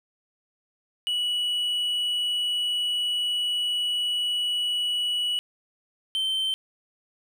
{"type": "tone pair in turn", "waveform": "triangle", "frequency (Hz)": [2939, 3105], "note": ["F#7", "G7"], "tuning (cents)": [-12, -17], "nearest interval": "minor second", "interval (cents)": 95, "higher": "second", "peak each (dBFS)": -22, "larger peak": "neither", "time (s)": [[1.07, 5.39], [6.15, 6.54]], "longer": "first", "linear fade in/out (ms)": 0, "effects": []}